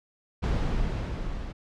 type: noise with level ramp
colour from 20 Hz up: brown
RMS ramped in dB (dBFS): -24 to -35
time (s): 0.42-1.53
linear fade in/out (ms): 20
effects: low-pass 5000 Hz 12 dB/octave